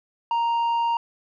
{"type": "tone with tanh clipping", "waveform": "sine", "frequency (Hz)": 932.3, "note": "A#5", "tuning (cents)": 0, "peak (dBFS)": -21, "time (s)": [0.31, 0.97], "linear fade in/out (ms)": 2, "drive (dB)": 5, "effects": []}